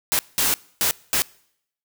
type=noise bursts at uneven times; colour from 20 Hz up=white; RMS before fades=-20 dBFS; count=4; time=0.12-0.19 / 0.38-0.54 / 0.81-0.91 / 1.13-1.22 s; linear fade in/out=0 ms; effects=noise-tail reverb RT60 0.7 s tail -24 dB re dry